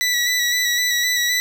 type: tone with vibrato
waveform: 20% pulse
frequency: 1957 Hz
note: B6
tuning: 16 cents flat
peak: -12 dBFS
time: 0.01-1.4 s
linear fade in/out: 0 ms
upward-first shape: square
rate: 3.9 Hz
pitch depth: 21 cents each way
effects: none